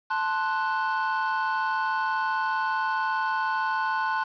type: chord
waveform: triangle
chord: F# diminished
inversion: first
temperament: equal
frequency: 880 / 1046.5 / 1480 Hz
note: A5 / C6 / F#6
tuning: 0 / 0 / 0 cents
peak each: -26 / -27 / -27 dBFS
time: 0.1-4.24 s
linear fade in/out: 10 ms
effects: resampled to 11025 Hz + 8-bit